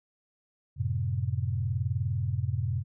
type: chord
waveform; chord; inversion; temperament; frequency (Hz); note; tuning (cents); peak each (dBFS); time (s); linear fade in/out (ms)
sine; F# diminished; none; equal with one note detuned; 90.96 / 110 / 130.81; F#2 / A2 / C3; -29 / 0 / 0; -31; 0.76-2.84; 50
effects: none